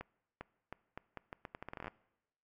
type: accelerating click train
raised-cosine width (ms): 0.5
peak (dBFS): -28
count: 18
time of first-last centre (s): 0.01-1.88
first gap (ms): 400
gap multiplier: 0.79
effects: noise-tail reverb RT60 0.9 s tail -21 dB re dry